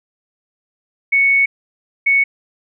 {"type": "tone bursts at uneven times", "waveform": "sine", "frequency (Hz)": 2217, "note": "C#7", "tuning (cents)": 0, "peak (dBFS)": -10, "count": 2, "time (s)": [[1.12, 1.46], [2.06, 2.24]], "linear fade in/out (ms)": 10, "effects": []}